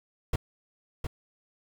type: noise with echo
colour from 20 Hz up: brown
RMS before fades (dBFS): -26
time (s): 0.33-0.36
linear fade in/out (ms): 5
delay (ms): 710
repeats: 1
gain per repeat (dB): -6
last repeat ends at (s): 1.07
effects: none